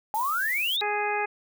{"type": "noise", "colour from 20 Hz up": "violet", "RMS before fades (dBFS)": -37, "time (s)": [0.14, 0.77], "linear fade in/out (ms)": 10}
{"type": "exponential sweep", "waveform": "sine", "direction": "up", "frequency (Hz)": [830.6, 3895], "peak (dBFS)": -24, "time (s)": [0.14, 0.81], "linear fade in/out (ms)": 0}
{"type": "harmonic tone", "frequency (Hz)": 415.3, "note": "G#4", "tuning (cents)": 0, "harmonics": [1, 2, 3, 4, 5, 6], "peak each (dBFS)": [-31, -28, -36, -33, -34, -33], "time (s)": [0.81, 1.26], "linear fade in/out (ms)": 10}
{"effects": []}